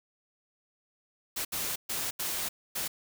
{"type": "noise bursts at uneven times", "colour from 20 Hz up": "white", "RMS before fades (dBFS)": -33, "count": 5, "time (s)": [[1.36, 1.45], [1.52, 1.76], [1.89, 2.11], [2.19, 2.49], [2.75, 2.88]], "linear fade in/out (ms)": 10, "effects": []}